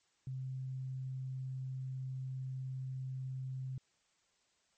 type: tone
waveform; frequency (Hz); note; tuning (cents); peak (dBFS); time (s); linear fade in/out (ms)
sine; 130.81; C3; 0; -38; 0.27-3.78; 2
effects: white hiss -75 dBFS RMS until 4.77 s + MP3 32 kbps